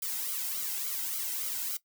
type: noise with flanger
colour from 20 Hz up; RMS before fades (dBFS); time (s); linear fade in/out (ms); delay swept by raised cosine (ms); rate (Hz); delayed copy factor
blue; -34; 0.02-1.77; 5; 1.1 to 1.76; 3.5; -0.85
effects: noise-tail reverb RT60 0.1 s tail -18 dB re dry